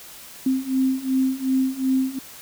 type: beating tone pair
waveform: sine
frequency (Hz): 261.1 / 263.8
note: C4 / C4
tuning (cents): -3 / +14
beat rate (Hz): 2.7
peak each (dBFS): -23 / -21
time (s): 0.46-2.19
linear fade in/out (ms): 5
effects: white hiss -42 dBFS RMS until 2.41 s